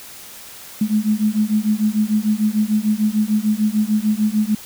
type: beating tone pair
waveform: sine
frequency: 210 / 216.7 Hz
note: G#3 / A3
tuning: +19 / -26 cents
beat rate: 6.7 Hz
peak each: -18 dBFS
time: 0.81-4.55 s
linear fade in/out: 5 ms
effects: white hiss -38 dBFS RMS until 4.65 s